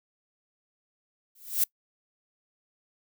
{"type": "noise with exponential growth", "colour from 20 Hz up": "violet", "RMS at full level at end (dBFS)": -20, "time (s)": [1.35, 1.64], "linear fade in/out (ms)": 5, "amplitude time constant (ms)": 61, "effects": ["noise-tail reverb RT60 0.1 s tail -25 dB re dry"]}